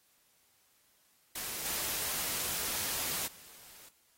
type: noise with level steps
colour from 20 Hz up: white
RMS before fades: -39 / -35 / -54 dBFS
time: 1.35-3.89 s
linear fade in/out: 5 ms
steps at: 1.64 / 3.26 s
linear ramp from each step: 20 ms
effects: white hiss -69 dBFS RMS until 4.17 s + AAC 48 kbps